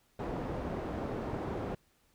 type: low-pass noise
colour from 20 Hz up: white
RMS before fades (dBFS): -37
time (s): 0.19-1.75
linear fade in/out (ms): 5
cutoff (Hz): 540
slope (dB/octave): 12
effects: pink hiss -70 dBFS RMS until 2.14 s